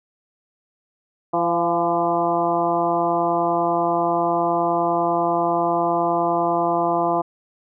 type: harmonic tone with a mistuned harmonic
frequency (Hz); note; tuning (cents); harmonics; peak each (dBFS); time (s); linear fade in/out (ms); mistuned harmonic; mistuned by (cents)
170; F3; -46; 1 / 2 / 3 / 4 / 5 / 6 / 7; -31 / -24 / -28 / -21 / -26 / -25 / -30; 1.33-7.22; 10; 4; +27
effects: none